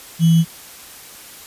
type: tone with sample-and-hold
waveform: sine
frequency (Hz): 164.81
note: E3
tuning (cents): 0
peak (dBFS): -9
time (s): 0.19-0.45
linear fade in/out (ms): 50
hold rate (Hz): 3150
effects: white hiss -39 dBFS RMS until 1.46 s + resampled to 32000 Hz